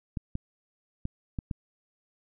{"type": "clicks", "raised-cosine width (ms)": 5, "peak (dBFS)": -19, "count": 5, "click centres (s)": [0.172, 0.354, 1.054, 1.388, 1.512], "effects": []}